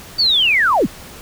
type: linear sweep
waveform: sine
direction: down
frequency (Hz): 4663 to 101.1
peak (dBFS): -11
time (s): 0.18-0.87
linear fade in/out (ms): 20
effects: pink hiss -37 dBFS RMS until 1.21 s